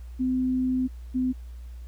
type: tone pair in turn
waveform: sine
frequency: 256.2 / 255.1 Hz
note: C4 / C4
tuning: -36 / -44 cents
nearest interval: unison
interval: 8 cents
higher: first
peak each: -22 dBFS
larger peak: neither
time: 0.19-0.88 / 1.14-1.33 s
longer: first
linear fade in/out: 20 ms
effects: added 60 Hz sine -37 dBFS peak until 1.87 s + pink hiss -61 dBFS RMS until 1.87 s